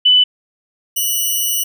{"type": "tone pair in turn", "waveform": ["sine", "5% pulse"], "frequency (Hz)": [2993, 2947], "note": ["F#7", "F#7"], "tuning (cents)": [19, -8], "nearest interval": "unison", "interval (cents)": 27, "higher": "first", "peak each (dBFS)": -7, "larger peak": "neither", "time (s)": [[0.05, 0.24], [0.96, 1.64]], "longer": "second", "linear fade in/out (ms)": 10, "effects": []}